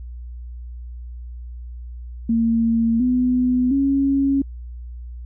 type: tone with pitch steps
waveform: sine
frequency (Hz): 228.7 / 250.8 / 275.1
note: A#3 / B3 / C#4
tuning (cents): -33 / +27 / -13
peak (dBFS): -15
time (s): 2.29-4.42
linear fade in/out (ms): 5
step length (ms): 710
effects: added 60 Hz sine -31 dBFS peak until 5.25 s